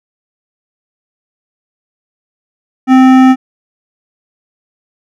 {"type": "tone with hard clipping", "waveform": "triangle", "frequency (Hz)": 260, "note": "C4", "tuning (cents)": -11, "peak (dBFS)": -4, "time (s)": [2.87, 3.36], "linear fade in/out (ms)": 50, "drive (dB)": 18, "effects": []}